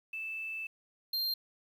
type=tone pair in turn; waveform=sine / square; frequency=2637 / 4186 Hz; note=E7 / C8; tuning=0 / 0 cents; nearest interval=minor sixth; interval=800 cents; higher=second; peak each=-36 / -31 dBFS; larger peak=second; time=0.13-0.67 / 1.13-1.34 s; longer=first; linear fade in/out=5 ms; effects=10-bit